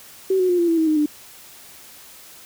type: tone with pitch steps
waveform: sine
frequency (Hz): 380.6 / 367.6 / 355.1 / 343 / 331.3 / 320 / 309.1 / 298.6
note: F#4 / F#4 / F4 / F4 / E4 / D#4 / D#4 / D4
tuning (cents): +49 / -11 / +29 / -31 / +9 / +49 / -11 / +29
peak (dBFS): -15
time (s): 0.3-1.06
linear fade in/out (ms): 5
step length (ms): 95
effects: white hiss -44 dBFS RMS until 2.45 s